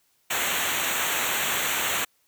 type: noise with comb filter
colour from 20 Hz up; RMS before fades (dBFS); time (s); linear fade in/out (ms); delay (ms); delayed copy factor
pink; -26; 0.3-2.05; 10; 0.2; -1
effects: white hiss -67 dBFS RMS until 2.27 s